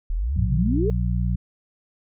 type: exponential sweep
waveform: sine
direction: up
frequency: 34.65 to 455.1 Hz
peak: -21 dBFS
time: 0.1-0.9 s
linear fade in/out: 0 ms
type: harmonic tone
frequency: 59.7 Hz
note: A#1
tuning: 42 cents sharp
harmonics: 1 / 2 / 3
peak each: -22 / -25 / -27 dBFS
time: 0.36-1.36 s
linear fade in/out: 5 ms
effects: none